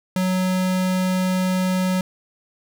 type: tone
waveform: square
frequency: 185 Hz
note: F#3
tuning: in tune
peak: -19 dBFS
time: 0.16-2.01 s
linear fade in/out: 2 ms
effects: none